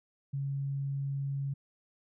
sine tone, 138.59 Hz, C#3, in tune, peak -31 dBFS, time 0.33-1.54 s, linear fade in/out 10 ms, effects none

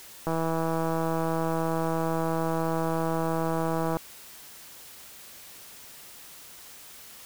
click train, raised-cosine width 1 ms, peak -15 dBFS, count 604, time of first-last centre 0.27-3.969 s, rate 163 Hz, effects white hiss -47 dBFS RMS until 7.25 s

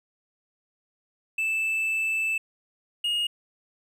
triangle tone pair in turn, 2637 / 2861 Hz, E7 / F7, 0 / +41 cents, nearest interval minor second, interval 141 cents, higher second, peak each -22 dBFS, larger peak neither, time 1.38-2.38 / 3.04-3.27 s, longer first, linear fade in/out 5 ms, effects none

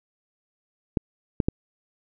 clicks, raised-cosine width 3 ms, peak -8 dBFS, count 3, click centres 0.972 / 1.402 / 1.485 s, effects none

